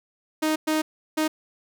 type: tone bursts at uneven times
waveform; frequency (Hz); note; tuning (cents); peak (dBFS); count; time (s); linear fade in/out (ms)
sawtooth; 311.1; D#4; 0; -17; 3; 0.42-0.56 / 0.67-0.82 / 1.17-1.28; 10
effects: none